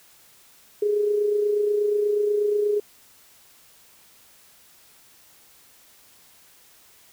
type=tone with amplitude modulation; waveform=sine; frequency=415.3 Hz; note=G#4; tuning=in tune; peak=-17 dBFS; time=0.82-2.8 s; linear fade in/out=5 ms; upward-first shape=sine; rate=28.3 Hz; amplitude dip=45%; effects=white hiss -54 dBFS RMS until 7.12 s